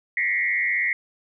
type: tone with frequency modulation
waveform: sine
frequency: 2033 Hz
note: B6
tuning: 50 cents sharp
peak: -20 dBFS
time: 0.17-0.93 s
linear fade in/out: 2 ms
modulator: 95.3 Hz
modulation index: 1.7
effects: none